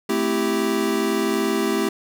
square chord, A minor seventh, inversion none, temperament equal, 220 / 261.6 / 329.6 / 392 Hz, A3 / C4 / E4 / G4, 0 / 0 / 0 / 0 cents, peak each -26 / -28 / -26 / -24 dBFS, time 0.09-1.89 s, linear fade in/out 5 ms, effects none

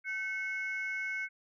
sine tone pair together, 1530.6 / 2191 Hz, G6 / C#7, -42 / -21 cents, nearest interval tritone, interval 621 cents, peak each -36 / -34 dBFS, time 0.04-1.29 s, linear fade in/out 50 ms, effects tanh soft clip ceiling -28 dBFS

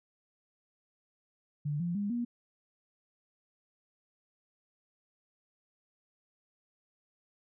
sine tone with pitch steps, 147.1 / 172.92 / 203.3 / 239 Hz, D3 / F3 / G#3 / A#3, +3 / -17 / -37 / +43 cents, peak -30 dBFS, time 1.65-2.25 s, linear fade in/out 10 ms, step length 150 ms, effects none

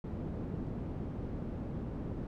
white low-pass noise, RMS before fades -39 dBFS, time 0.04-2.27 s, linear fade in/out 2 ms, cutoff 240 Hz, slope 12 dB/octave, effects none

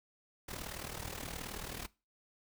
pink noise with amplitude modulation, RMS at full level -40 dBFS, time 0.48-1.87 s, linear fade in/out 10 ms, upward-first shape sine, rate 38.8 Hz, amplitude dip 75%, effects noise-tail reverb RT60 0.3 s tail -22 dB re dry

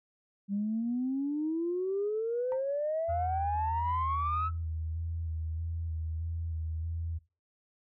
sine exponential sweep, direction up, 196 to 1318.5 Hz, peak -28 dBFS, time 0.48-4.51 s, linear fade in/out 50 ms
sine tone with exponential decay, 918 Hz, A#5, 27 cents flat, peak -33 dBFS, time 2.52-2.64 s, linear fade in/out 0 ms, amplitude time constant 25 ms
sine tone with vibrato, 81.5 Hz, E2, 19 cents flat, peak -32 dBFS, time 3.08-7.19 s, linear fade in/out 20 ms, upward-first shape square, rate 1.6 Hz, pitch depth 28 cents each way
effects noise-tail reverb RT60 0.3 s tail -20 dB re dry + tanh soft clip ceiling -23 dBFS

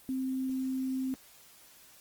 sine tone with quantisation, 261.6 Hz, C4, in tune, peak -30 dBFS, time 0.09-1.14 s, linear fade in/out 0 ms, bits 9, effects white hiss -57 dBFS RMS until 2 s + Opus 24 kbps

